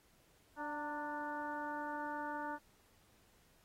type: harmonic tone with a mistuned harmonic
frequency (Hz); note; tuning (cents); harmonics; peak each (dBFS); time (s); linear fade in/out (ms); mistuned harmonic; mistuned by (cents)
293.7; D4; 0; 1 / 2 / 3 / 4 / 5 / 6; -46 / -48 / -42 / -50 / -46 / -55; 0.56-2.59; 50; 3; +37
effects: pink hiss -70 dBFS RMS until 3.64 s + AAC 48 kbps